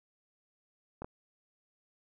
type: clicks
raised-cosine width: 1 ms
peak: -26 dBFS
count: 2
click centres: 1.02 / 1.045 s
effects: none